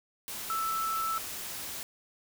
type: tone in noise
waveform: sine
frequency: 1318.5 Hz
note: E6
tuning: in tune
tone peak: -29 dBFS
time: 0.5-1.18 s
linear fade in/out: 0 ms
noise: white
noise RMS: -39 dBFS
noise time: 0.28-1.83 s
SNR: +7 dB
effects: none